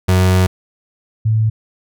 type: tone pair in turn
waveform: 35% pulse / sine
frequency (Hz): 92.5 / 110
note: F#2 / A2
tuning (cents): 0 / 0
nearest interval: minor third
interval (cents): 300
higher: second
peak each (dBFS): -8 / -11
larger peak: first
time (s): 0.08-0.47 / 1.25-1.5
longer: first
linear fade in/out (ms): 10
effects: none